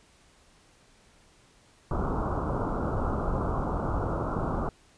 pink low-pass noise, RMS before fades -29 dBFS, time 1.91-4.69 s, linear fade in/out 2 ms, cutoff 1400 Hz, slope 96 dB/octave, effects pink hiss -60 dBFS RMS until 4.97 s + resampled to 22050 Hz

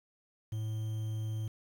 triangle tone with quantisation, 109.1 Hz, A2, 14 cents flat, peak -31 dBFS, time 0.52-1.48 s, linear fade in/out 5 ms, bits 9, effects none

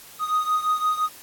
triangle beating tone pair, 1244.5 / 1250.3 Hz, D#6 / D#6, 0 / +8 cents, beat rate 5.8 Hz, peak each -20 / -24 dBFS, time 0.19-1.09 s, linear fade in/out 50 ms, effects white hiss -45 dBFS RMS until 1.22 s + AAC 64 kbps

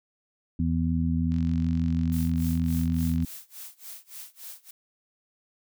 harmonic tone, 82.41 Hz, E2, in tune, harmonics 1 / 2 / 3, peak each -27 / -27 / -27 dBFS, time 0.59-3.25 s, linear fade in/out 5 ms
click train, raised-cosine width 0.2 ms, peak -30 dBFS, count 89, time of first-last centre 1.32-3.225 s, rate 46.2 Hz
blue noise with tremolo, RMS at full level -40 dBFS, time 2.12-4.71 s, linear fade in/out 5 ms, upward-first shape sine, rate 3.5 Hz, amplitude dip 95%
effects none

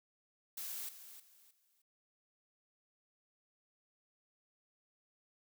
blue noise with echo, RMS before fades -43 dBFS, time 0.57-0.89 s, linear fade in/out 5 ms, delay 310 ms, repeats 3, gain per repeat -11 dB, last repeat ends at 1.82 s, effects none

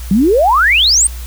sine exponential sweep, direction up, 179.3 to 9160 Hz, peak -7 dBFS, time 0.11-1.07 s, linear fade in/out 2 ms, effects added 60 Hz sine -23 dBFS peak until 1.26 s + white hiss -35 dBFS RMS until 1.26 s

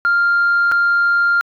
sine tone with dropouts, 1396.9 Hz, F6, in tune, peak -10 dBFS, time 0.05-1.41 s, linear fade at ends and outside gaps 0 ms, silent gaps 0.715-0.72 s, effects tanh soft clip ceiling -9 dBFS

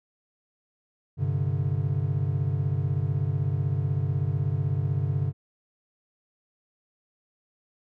triangle chord, G suspended fourth, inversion none, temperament equal, 98 / 130.81 / 146.83 Hz, G2 / C3 / D3, 0 / 0 / 0 cents, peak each -26 dBFS, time 1.17-5.33 s, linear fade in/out 50 ms, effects none

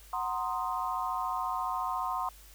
sine chord, C half-diminished seventh, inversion second, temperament equal, 740 / 932.3 / 1046.5 / 1244.5 Hz, Gb5 / Bb5 / C6 / Eb6, 0 / 0 / 0 / 0 cents, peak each -36 / -37 / -33 / -38 dBFS, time 0.13-2.29 s, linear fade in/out 2 ms, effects added 50 Hz sine -53 dBFS peak until 2.54 s + white hiss -56 dBFS RMS until 2.54 s

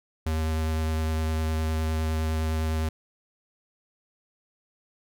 square tone with vibrato, 79.2 Hz, D#2, 31 cents sharp, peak -25 dBFS, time 0.26-2.89 s, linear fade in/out 5 ms, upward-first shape triangle, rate 9.8 Hz, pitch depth 14 cents each way, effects none

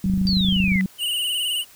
sine tone, 188.7 Hz, F#3, 34 cents sharp, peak -18 dBFS, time 0.04-0.86 s, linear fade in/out 2 ms
click train, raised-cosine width 5 ms, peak -15 dBFS, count 19, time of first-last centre 0.06-0.758 s, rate 25.8 Hz
sine exponential sweep, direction down, 4724 to 1975.5 Hz, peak -21 dBFS, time 0.27-0.81 s, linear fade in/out 0 ms
square tone with vibrato, 2912 Hz, F#7, 28 cents flat, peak -22 dBFS, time 0.98-1.65 s, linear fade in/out 50 ms, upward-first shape sine, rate 19 Hz, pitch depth 67 cents each way
effects white hiss -49 dBFS RMS until 1.75 s

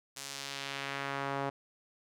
sawtooth tone with band-pass filter sweep, 138.59 Hz, C#3, in tune, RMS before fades -38 dBFS, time 0.16-1.5 s, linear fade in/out 10 ms, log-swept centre 7500 to 790 Hz, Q 1, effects none

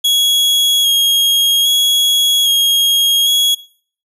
40% pulse tone with vibrato, 3302 Hz, G#7, 11 cents flat, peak -9 dBFS, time 0.04-3.55 s, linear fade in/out 10 ms, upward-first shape square, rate 0.62 Hz, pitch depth 17 cents each way, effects noise-tail reverb RT60 0.5 s tail -19 dB re dry

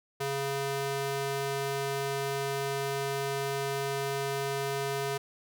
square tone with high-pass filter, 138.59 Hz, C#3, in tune, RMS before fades -32 dBFS, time 0.2-5.18 s, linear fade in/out 10 ms, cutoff 320 Hz, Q 0.93, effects none

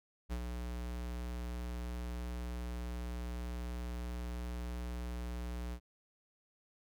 square tone with ADSR envelope, 60.2 Hz, B1, 44 cents flat, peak -35 dBFS, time 0.29-5.8 s, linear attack 32 ms, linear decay 67 ms, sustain -4 dB, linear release 71 ms, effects none

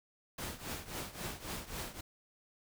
pink noise with tremolo, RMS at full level -39 dBFS, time 0.38-2.01 s, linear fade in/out 5 ms, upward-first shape triangle, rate 3.7 Hz, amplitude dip 85%, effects none

